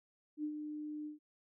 sine tone with ADSR envelope, 301.2 Hz, D4, 44 cents sharp, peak -34 dBFS, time 0.37-1.19 s, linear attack 68 ms, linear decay 76 ms, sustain -6 dB, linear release 130 ms, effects none

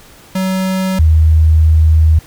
square / sine tone pair in turn, 188.4 / 79.08 Hz, F#3 / D#2, +32 / +29 cents, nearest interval octave + minor third, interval 1503 cents, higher first, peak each -14 / -5 dBFS, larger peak second, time 0.35-0.99 / 0.99-2.19 s, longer second, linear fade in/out 5 ms, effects pink hiss -41 dBFS RMS until 2.26 s

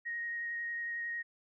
sine tone with vibrato, 1874 Hz, A#6, 9 cents sharp, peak -35 dBFS, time 0.05-1.23 s, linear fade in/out 20 ms, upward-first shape sine, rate 11 Hz, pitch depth 10 cents each way, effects none

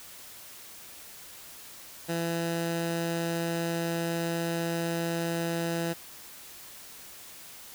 15% pulse tone, 167.8 Hz, E3, 31 cents sharp, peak -22 dBFS, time 2.08-5.94 s, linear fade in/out 20 ms, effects white hiss -47 dBFS RMS until 7.74 s

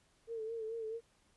sine tone with vibrato, 448.7 Hz, A4, 34 cents sharp, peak -38 dBFS, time 0.27-1.01 s, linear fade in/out 50 ms, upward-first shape sine, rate 4.6 Hz, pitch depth 52 cents each way, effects pink hiss -71 dBFS RMS until 1.36 s + resampled to 24000 Hz

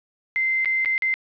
sine tone with dropouts, 2078 Hz, C7, 12 cents flat, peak -19 dBFS, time 0.36-1.14 s, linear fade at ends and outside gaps 0 ms, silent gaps 0.647-0.657 / 0.848-0.858 / 0.979-1.022 s, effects resampled to 11025 Hz + 9-bit

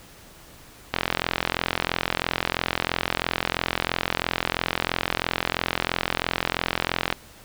click train, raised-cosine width 0.3 ms, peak -5 dBFS, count 267, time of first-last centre 0.94-7.126 s, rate 43 Hz, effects pink hiss -48 dBFS RMS until 7.44 s

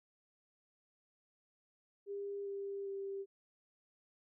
sine tone with pitch steps, 401.4 / 397.2 / 393.1 Hz, G4 / G4 / G4, +41 / +23 / +5 cents, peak -39 dBFS, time 2.06-3.26 s, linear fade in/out 50 ms, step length 400 ms, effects none

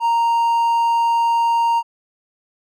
triangle tone, 930 Hz, A#5, 4 cents flat, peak -12 dBFS, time 0-1.83 s, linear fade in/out 50 ms, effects none

